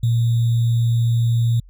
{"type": "tone with sample-and-hold", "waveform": "sine", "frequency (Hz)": 116.54, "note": "A#2", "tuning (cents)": 0, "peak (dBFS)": -14, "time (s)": [0.03, 1.6], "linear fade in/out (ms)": 5, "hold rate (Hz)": 3675, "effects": ["added 44 Hz sine -42 dBFS peak until 1.69 s"]}